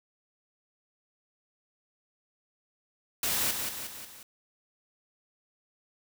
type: noise with echo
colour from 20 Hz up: white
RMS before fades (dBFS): -29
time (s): 3.23-3.51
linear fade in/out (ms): 2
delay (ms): 180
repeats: 4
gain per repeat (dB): -5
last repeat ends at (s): 4.23
effects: none